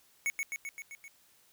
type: tone with echo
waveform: square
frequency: 2217 Hz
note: C#7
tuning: in tune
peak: -29 dBFS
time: 0.26-0.3 s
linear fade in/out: 0 ms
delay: 130 ms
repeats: 6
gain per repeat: -3 dB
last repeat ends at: 1.08 s
effects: white hiss -65 dBFS RMS until 1.52 s